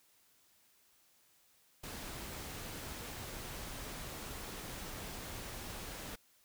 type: noise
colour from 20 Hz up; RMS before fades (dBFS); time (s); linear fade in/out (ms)
pink; -45; 1.83-6.16; 10
effects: white hiss -69 dBFS RMS until 6.44 s